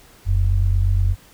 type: tone pair together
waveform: sine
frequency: 43.28 / 91.7 Hz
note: F1 / F#2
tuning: -15 / -15 cents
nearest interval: octave + minor second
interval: 1300 cents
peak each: -17 dBFS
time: 0.25-1.16 s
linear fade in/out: 50 ms
effects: pink hiss -49 dBFS RMS until 1.33 s